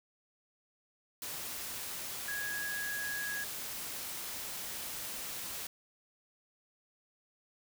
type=tone in noise; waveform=sine; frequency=1661.2 Hz; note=G#6; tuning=in tune; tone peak=-36 dBFS; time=2.28-3.44 s; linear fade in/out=2 ms; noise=white; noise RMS=-41 dBFS; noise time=1.22-5.67 s; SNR=+2 dB; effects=none